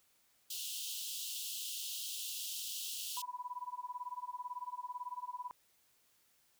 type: high-pass noise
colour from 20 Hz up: pink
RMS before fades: -42 dBFS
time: 0.5-3.22 s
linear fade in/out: 5 ms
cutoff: 2800 Hz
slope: 96 dB/octave
type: tone with tremolo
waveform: sine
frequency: 987.8 Hz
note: B5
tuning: in tune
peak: -37 dBFS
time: 3.17-5.51 s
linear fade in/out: 0 ms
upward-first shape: sine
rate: 18 Hz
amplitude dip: 95%
effects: white hiss -72 dBFS RMS until 6.59 s